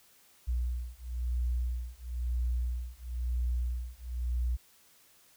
sine beating tone pair, 60.2 / 61.2 Hz, B1 / B1, -44 / -15 cents, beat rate 1 Hz, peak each -33 / -33 dBFS, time 0.47-4.57 s, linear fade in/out 20 ms, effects white hiss -62 dBFS RMS until 5.36 s

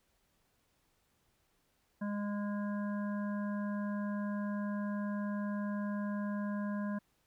harmonic tone, 205 Hz, G#3, 22 cents flat, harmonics 1 / 3 / 5 / 7 / 8, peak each -34 / -45 / -47 / -55 / -49 dBFS, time 2.01-6.99 s, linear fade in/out 10 ms, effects pink hiss -75 dBFS RMS until 7.26 s

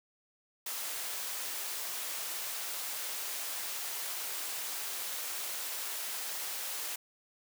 white high-pass noise, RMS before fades -38 dBFS, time 0.66-6.96 s, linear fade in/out 5 ms, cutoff 480 Hz, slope 12 dB/octave, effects none

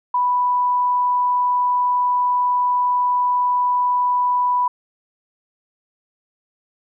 sine tone, 987.8 Hz, B5, in tune, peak -15 dBFS, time 0.14-4.68 s, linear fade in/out 5 ms, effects none

